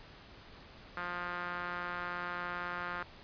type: tone with band-pass filter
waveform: sawtooth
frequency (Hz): 176.4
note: F3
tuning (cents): +18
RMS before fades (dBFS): -39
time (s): 0.97-3.03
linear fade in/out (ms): 2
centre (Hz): 1400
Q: 2.8
effects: pink hiss -54 dBFS RMS until 3.23 s + resampled to 11025 Hz